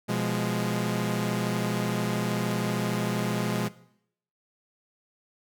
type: chord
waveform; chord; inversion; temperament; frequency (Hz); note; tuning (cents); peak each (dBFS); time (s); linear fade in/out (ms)
sawtooth; F diminished; second; equal; 123.47 / 174.61 / 207.7; Cb3 / F3 / Ab3; 0 / 0 / 0; -27 / -27 / -25; 0.08-3.69; 20
effects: noise-tail reverb RT60 0.7 s tail -18 dB re dry